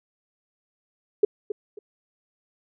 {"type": "tone with echo", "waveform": "sine", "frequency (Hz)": 415.6, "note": "G#4", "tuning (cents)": 1, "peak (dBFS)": -12, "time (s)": [1.23, 1.25], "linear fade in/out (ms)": 5, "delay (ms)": 270, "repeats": 2, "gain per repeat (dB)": -12, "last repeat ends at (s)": 1.79, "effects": []}